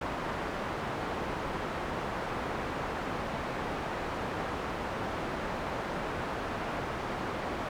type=low-pass noise; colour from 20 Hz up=white; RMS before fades=-35 dBFS; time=0.01-7.69 s; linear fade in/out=5 ms; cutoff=1100 Hz; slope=12 dB/octave; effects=none